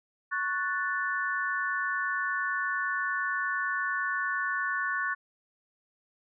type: chord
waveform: sine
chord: F# minor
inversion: second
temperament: equal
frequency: 1108.7 / 1480 / 1760 Hz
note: C#6 / F#6 / A6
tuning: 0 / 0 / 0 cents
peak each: -33 / -31 / -32 dBFS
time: 0.31-5.15 s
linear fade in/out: 20 ms
effects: none

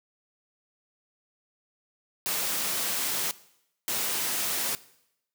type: noise bursts at uneven times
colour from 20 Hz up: white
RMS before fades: -29 dBFS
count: 2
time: 2.26-3.31 / 3.88-4.75 s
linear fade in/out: 0 ms
effects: noise-tail reverb RT60 0.8 s tail -19 dB re dry + high-pass 150 Hz 12 dB/octave

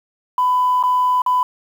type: tone with dropouts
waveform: sine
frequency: 1000 Hz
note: B5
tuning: 21 cents sharp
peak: -12 dBFS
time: 0.38-1.43 s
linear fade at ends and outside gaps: 2 ms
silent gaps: 0.828-0.836 / 1.219-1.262 s
effects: tanh soft clip ceiling -9 dBFS + 7-bit

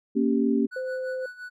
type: chord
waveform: sine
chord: G diminished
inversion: first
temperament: equal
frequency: 233.1 / 277.2 / 392 Hz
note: Bb3 / Db4 / G4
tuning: 0 / 0 / 0 cents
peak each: -23 / -24 / -27 dBFS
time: 0.15-0.67 s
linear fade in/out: 20 ms
type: tone with tremolo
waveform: triangle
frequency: 1480 Hz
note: F#6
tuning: in tune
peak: -33 dBFS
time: 0.71-1.5 s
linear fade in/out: 20 ms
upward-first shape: sine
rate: 5.8 Hz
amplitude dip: 75%
type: tone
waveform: sine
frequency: 517 Hz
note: C5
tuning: 21 cents flat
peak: -28 dBFS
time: 0.76-1.26 s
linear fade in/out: 5 ms
effects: none

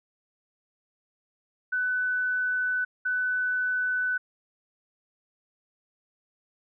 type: tone pair in turn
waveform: sine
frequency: 1499 / 1499 Hz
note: F#6 / F#6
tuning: +22 / +22 cents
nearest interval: unison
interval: 0 cents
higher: neither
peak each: -24 dBFS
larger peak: neither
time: 1.72-2.85 / 3.05-4.18 s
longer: neither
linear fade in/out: 10 ms
effects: none

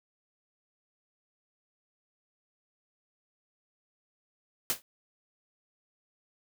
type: noise with exponential decay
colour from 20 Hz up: white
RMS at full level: -25 dBFS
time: 4.7-4.82 s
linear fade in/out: 0 ms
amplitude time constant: 25 ms
effects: none

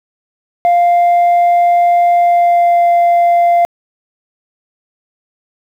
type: tone with pitch glide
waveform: sine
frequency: 698 to 692.8 Hz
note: F5 to F5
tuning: -1 to -14 cents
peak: -4 dBFS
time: 0.65-3.65 s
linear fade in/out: 0 ms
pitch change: -13 cents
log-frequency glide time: 2.15-2.89 s
effects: tanh soft clip ceiling -6 dBFS + 7-bit

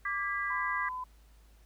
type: chord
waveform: sine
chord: G# diminished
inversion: second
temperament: equal with one note detuned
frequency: 1174.7 / 1627 / 1975.5 Hz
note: D6 / G#6 / B6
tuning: 0 / -36 / 0 cents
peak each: -35 dBFS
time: 0.05-0.89 s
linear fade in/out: 5 ms
type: tone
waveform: sine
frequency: 1012 Hz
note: B5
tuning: 42 cents sharp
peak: -35 dBFS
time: 0.5-1.04 s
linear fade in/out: 5 ms
effects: added 53 Hz sine -56 dBFS peak until 1.65 s + pink hiss -67 dBFS RMS until 1.65 s

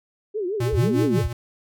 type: tone with vibrato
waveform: sine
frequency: 392 Hz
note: G4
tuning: in tune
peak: -23 dBFS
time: 0.34-1.22 s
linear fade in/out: 20 ms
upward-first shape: triangle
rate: 6 Hz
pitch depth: 240 cents each way
type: tone with tremolo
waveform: square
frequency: 118.8 Hz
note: A#2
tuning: 33 cents sharp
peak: -21 dBFS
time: 0.6-1.33 s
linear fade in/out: 5 ms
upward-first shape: sine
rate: 5.5 Hz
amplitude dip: 75%
type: linear two-way sweep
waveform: sine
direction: up then down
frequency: 46.25 to 331.6 to 50.8 Hz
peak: -20 dBFS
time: 0.72-1.28 s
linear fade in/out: 10 ms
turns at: 1.02 s
effects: none

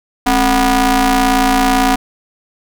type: ring-modulated tone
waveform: sawtooth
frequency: 238.5 Hz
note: A#3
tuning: 40 cents sharp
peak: -3 dBFS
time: 0.26-1.96 s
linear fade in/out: 10 ms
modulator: 506 Hz
effects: none

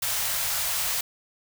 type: band-stop noise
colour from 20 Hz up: white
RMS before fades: -27 dBFS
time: 0.02-1.01 s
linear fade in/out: 5 ms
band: 140 to 560 Hz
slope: 24 dB/octave
effects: none

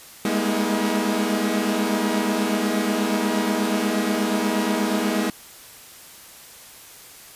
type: tone cluster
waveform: sawtooth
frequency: 203.1 / 211.4 / 239.9 / 319.6 Hz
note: G#3 / G#3 / A#3 / D#4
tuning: -38 / +31 / +50 / +47 cents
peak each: -22 dBFS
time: 0.25-5.3 s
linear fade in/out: 2 ms
effects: white hiss -44 dBFS RMS until 7.35 s + resampled to 32000 Hz

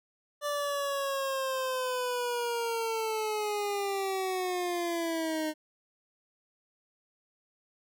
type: linear sweep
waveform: 25% pulse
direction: down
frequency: 587.3 to 306.5 Hz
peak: -26 dBFS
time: 0.41-5.54 s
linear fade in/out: 50 ms
effects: none

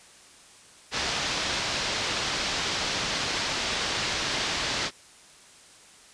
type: low-pass noise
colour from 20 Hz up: white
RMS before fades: -29 dBFS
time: 0.91-4.91 s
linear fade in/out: 50 ms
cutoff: 5400 Hz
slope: 24 dB/octave
effects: white hiss -52 dBFS RMS until 6.13 s + resampled to 22050 Hz

